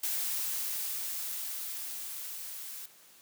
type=noise with level ramp; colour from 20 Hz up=blue; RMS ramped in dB=-32 to -43 dBFS; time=0.03-2.86 s; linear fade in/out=5 ms; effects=white hiss -58 dBFS RMS until 3.21 s + high-pass 150 Hz 12 dB/octave